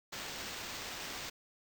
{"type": "noise with sample-and-hold", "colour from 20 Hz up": "white", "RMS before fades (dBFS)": -43, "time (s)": [0.12, 1.3], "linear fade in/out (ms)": 10, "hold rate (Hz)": 11025, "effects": []}